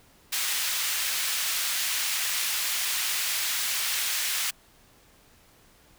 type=high-pass noise; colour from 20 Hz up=pink; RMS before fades=-28 dBFS; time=0.32-4.51 s; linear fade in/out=10 ms; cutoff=2100 Hz; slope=12 dB/octave; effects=pink hiss -58 dBFS RMS until 5.98 s